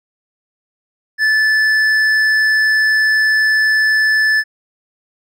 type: tone with hard clipping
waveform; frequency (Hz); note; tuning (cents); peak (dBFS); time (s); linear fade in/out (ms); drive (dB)
sine; 1744; A6; -16; -12; 1.18-4.44; 50; 6
effects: none